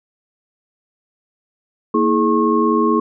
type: tone cluster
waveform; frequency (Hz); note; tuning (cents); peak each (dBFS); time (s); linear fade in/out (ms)
sine; 233 / 324.2 / 420.4 / 1085; A#3 / E4 / G#4 / C#6; -1 / -29 / +21 / -37; -18; 1.94-3; 5
effects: none